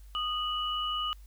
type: tone pair together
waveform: sine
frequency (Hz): 1236 / 2945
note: D#6 / F#7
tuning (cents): -12 / -9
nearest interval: octave + minor third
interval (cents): 1503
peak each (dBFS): -32 / -32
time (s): 0.15-1.13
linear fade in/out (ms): 0
effects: added 50 Hz sine -47 dBFS peak until 1.26 s + white hiss -65 dBFS RMS until 1.26 s